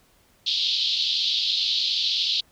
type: band-pass noise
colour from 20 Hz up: white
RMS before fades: -24 dBFS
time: 0.46-2.41 s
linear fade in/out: 10 ms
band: 3200 to 4400 Hz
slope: 48 dB/octave
effects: pink hiss -60 dBFS RMS until 2.51 s